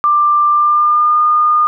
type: tone with pitch glide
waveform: sine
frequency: 1185 to 1218.3 Hz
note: D6 to D#6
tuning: +15 to -37 cents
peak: -8 dBFS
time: 0.04-1.67 s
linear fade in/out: 0 ms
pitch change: +48 cents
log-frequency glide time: 0.5-1.21 s
effects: none